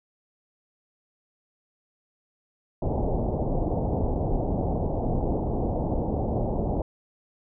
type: low-pass noise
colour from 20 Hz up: pink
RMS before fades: -26 dBFS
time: 2.82-6.82 s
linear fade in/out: 2 ms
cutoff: 810 Hz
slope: 48 dB/octave
effects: none